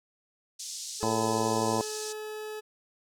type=band-pass noise; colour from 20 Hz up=pink; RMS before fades=-39 dBFS; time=0.59-2.13 s; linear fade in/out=10 ms; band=4700 to 8200 Hz; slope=24 dB/octave
type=tone; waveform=40% pulse; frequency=428.7 Hz; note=A4; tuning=45 cents flat; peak=-35 dBFS; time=1-2.61 s; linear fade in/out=20 ms
type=harmonic tone; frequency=111.7 Hz; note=A2; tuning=27 cents sharp; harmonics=1 / 2 / 3 / 4 / 5 / 6 / 7 / 8 / 9; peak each=-36 / -33 / -34 / -33 / -35 / -38 / -35 / -35 / -33 dBFS; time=1.03-1.81 s; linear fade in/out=0 ms
effects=none